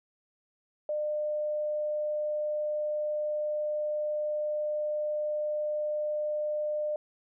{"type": "tone", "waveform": "sine", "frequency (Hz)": 602, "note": "D5", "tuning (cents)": 43, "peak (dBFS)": -28, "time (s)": [0.89, 6.96], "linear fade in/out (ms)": 2, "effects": []}